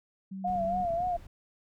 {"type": "tone", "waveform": "sine", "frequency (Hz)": 191.6, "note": "G3", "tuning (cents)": -39, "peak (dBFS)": -36, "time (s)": [0.31, 0.84], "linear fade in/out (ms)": 10}
{"type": "tone with vibrato", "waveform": "sine", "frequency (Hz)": 698.5, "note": "F5", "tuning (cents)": 0, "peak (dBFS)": -27, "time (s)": [0.44, 1.17], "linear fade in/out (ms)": 10, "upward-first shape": "sine", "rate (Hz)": 3.6, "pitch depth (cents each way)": 77}
{"type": "noise", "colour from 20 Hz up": "brown", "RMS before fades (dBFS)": -46, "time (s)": [0.47, 1.27], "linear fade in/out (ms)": 5}
{"type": "clicks", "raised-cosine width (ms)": 5, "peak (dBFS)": -33, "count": 10, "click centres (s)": [0.501, 0.558, 0.613, 0.648, 0.803, 0.85, 0.906, 0.938, 1.004, 1.071]}
{"effects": []}